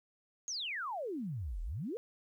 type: exponential two-way sweep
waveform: sine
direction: down then up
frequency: 6700 to 37.23 to 507 Hz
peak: -36 dBFS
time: 0.48-1.97 s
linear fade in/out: 0 ms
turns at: 1.62 s
effects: 12-bit